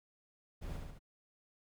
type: noise with echo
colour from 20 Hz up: brown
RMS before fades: -43 dBFS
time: 0.61-0.78 s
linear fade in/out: 20 ms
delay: 71 ms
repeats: 3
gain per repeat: -3 dB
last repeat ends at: 0.993 s
effects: none